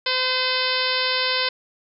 harmonic tone, 512 Hz, C5, 38 cents flat, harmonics 1 / 2 / 3 / 4 / 5 / 6 / 7 / 8 / 9 / 10, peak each -29 / -29 / -29 / -29 / -29 / -29 / -29 / -29 / -29 / -29 dBFS, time 0.06-1.49 s, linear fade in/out 5 ms, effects none

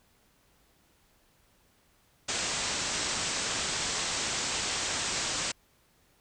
white low-pass noise, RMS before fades -32 dBFS, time 2.28-5.52 s, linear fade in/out 10 ms, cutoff 8300 Hz, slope 96 dB/octave, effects pink hiss -66 dBFS RMS until 6.2 s

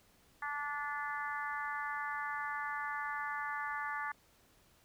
harmonic tone, 290.8 Hz, D4, 17 cents flat, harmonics 3 / 4 / 5 / 6 / 7, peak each -42 / -41 / -44 / -41 / -48 dBFS, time 0.42-4.12 s, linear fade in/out 5 ms, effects pink hiss -67 dBFS RMS until 4.84 s

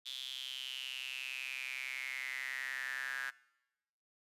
square tone with high-pass filter sweep, 65.41 Hz, C2, in tune, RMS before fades -42 dBFS, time 0.05-3.31 s, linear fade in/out 20 ms, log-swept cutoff 3500 to 1600 Hz, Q 8.8, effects noise-tail reverb RT60 1.0 s tail -22 dB re dry + resampled to 32000 Hz

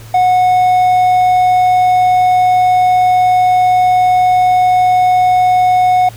triangle tone, 732 Hz, F#5, 19 cents flat, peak -5 dBFS, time 0.14-6.09 s, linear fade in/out 5 ms, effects added 112 Hz sine -31 dBFS peak until 6.16 s + pink hiss -38 dBFS RMS until 6.16 s

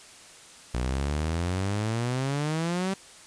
sawtooth exponential sweep, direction up, 59.6 to 195.7 Hz, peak -22 dBFS, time 0.74-2.94 s, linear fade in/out 5 ms, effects white hiss -49 dBFS RMS until 3.26 s + resampled to 22050 Hz

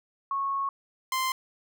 sine / sawtooth tone pair in turn, 1100 / 1042.6 Hz, C#6 / C6, -14 / -6 cents, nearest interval minor second, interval 92 cents, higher first, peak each -26 / -22 dBFS, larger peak second, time 0.31-0.69 / 1.12-1.32 s, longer first, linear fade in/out 2 ms, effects none

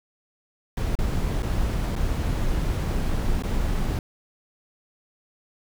brown noise with dropouts, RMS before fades -24 dBFS, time 0.77-3.99 s, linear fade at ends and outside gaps 2 ms, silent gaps 0.954-0.988 / 1.423-1.429 / 1.955-1.962 / 3.424-3.435 s, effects none

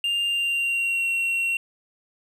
triangle tone with pitch glide, 2800 to 2734 Hz, F7 to F7, +4 to -37 cents, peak -20 dBFS, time 0.04-1.57 s, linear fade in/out 2 ms, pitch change -41 cents, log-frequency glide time 0.25-1.08 s, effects none

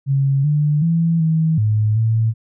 sine tone with pitch steps, 137.3 / 148.7 / 166.1 / 160.3 / 107.2 / 112.1 Hz, C#3 / D3 / E3 / E3 / A2 / A2, -16 / +22 / +13 / -48 / -45 / +33 cents, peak -13 dBFS, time 0.06-2.34 s, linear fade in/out 50 ms, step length 380 ms, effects none

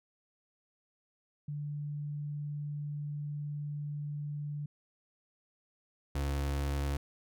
sine / 35% pulse tone pair in turn, 146.83 / 70.18 Hz, D3 / C#2, 0 / +22 cents, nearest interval octave + minor second, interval 1278 cents, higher first, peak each -35 / -29 dBFS, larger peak second, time 1.48-4.66 / 6.15-6.97 s, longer first, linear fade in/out 5 ms, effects none

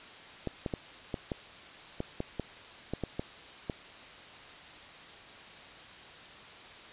clicks, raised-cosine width 2 ms, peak -19 dBFS, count 12, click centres 0.473 / 0.662 / 0.738 / 1.142 / 1.318 / 2.004 / 2.204 / 2.397 / 2.936 / 3.037 / 3.195 / 3.698 s, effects white hiss -49 dBFS RMS until 6.92 s + resampled to 8000 Hz

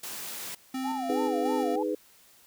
white high-pass noise, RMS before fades -38 dBFS, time 0.03-0.55 s, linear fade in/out 5 ms, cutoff 120 Hz, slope 96 dB/octave
square tone with tremolo, 261.6 Hz, C4, in tune, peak -31 dBFS, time 0.74-1.76 s, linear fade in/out 5 ms, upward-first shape square, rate 2.8 Hz, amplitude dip 30%
sine tone with vibrato, 787 Hz, G5, 7 cents sharp, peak -31 dBFS, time 0.84-1.83 s, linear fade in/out 5 ms, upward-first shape sine, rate 3.2 Hz, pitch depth 230 cents each way
sine chord, G# minor, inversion second, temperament just, 311.5 / 415.3 / 498.4 Hz, D#4 / G#4 / B4, +2 / 0 / +16 cents, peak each -31 dBFS, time 1.09-1.95 s, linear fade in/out 5 ms
effects white hiss -58 dBFS RMS until 2.46 s

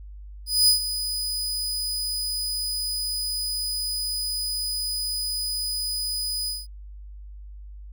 sawtooth tone with ADSR envelope, 4978 Hz, D#8, in tune, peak -11 dBFS, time 0.46-6.67 s, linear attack 220 ms, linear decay 110 ms, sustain -12 dB, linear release 190 ms, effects added 50 Hz sine -38 dBFS peak until 7.92 s

